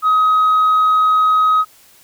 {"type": "tone", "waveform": "sine", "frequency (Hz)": 1264, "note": "D#6", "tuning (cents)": 27, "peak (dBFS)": -8, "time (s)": [0.02, 1.65], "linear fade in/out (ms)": 50, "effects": ["tanh soft clip ceiling -8 dBFS", "white hiss -48 dBFS RMS until 2.03 s"]}